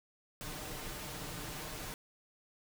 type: noise with comb filter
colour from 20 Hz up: pink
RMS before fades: -43 dBFS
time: 0.41-1.94 s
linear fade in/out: 0 ms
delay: 6.6 ms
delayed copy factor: +0.5
effects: none